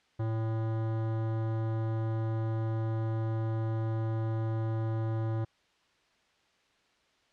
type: tone with hard clipping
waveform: sine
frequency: 111.6 Hz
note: A2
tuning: 25 cents sharp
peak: -31 dBFS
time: 0.19-5.45 s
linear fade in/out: 10 ms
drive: 17 dB
effects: white hiss -68 dBFS RMS until 7.32 s + low-pass 4000 Hz 12 dB/octave